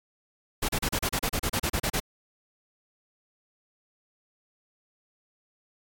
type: noise bursts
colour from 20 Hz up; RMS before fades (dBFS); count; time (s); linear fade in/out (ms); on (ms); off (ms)
pink; -27; 14; 0.62-2.001; 10; 68; 33
effects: AAC 64 kbps